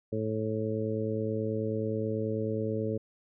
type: harmonic tone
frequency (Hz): 109.3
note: A2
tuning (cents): -11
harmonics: 1 / 2 / 3 / 4 / 5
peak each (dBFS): -34 / -35 / -37 / -33 / -37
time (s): 0.12-2.98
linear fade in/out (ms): 10
effects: none